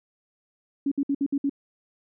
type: tone bursts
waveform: sine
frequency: 279.7 Hz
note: C#4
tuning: 16 cents sharp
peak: -21 dBFS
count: 6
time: 0.86-1.496 s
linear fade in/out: 5 ms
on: 56 ms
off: 60 ms
effects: none